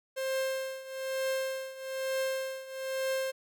45% pulse tone with tremolo, 529 Hz, C5, 19 cents sharp, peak -28 dBFS, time 0.16-3.32 s, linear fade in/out 20 ms, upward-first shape triangle, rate 1.1 Hz, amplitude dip 85%, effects none

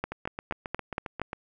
two click trains, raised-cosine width 0.5 ms, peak -14 / -19 dBFS, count 6 / 10, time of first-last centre 0.04-1.216 / 0.12-1.331 s, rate 4.25 / 7.43 Hz, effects none

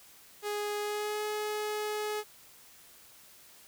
sawtooth tone with pitch glide, 415.2 to 422.9 Hz, G#4 to G#4, 0 to +31 cents, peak -28 dBFS, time 0.42-2.24 s, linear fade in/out 50 ms, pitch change +31 cents, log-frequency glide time 0.79-1.23 s, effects white hiss -56 dBFS RMS until 3.67 s

